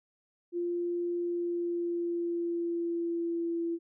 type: tone with pitch glide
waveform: sine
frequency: 347.8 to 336.7 Hz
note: F4 to E4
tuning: -7 to +37 cents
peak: -29 dBFS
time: 0.52-3.79 s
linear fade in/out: 50 ms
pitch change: -56 cents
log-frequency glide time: 1.16-3.6 s
effects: none